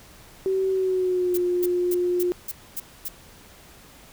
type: tone with pitch glide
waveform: sine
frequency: 381.6 to 356 Hz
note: G4 to F4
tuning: -47 to +33 cents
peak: -20 dBFS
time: 0.46-2.32 s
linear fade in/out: 0 ms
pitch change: -120 cents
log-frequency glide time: 0.7-1.37 s
type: noise bursts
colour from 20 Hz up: violet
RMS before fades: -30 dBFS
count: 7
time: 1.34-3.085 s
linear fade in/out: 5 ms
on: 35 ms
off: 250 ms
effects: pink hiss -49 dBFS RMS until 4.12 s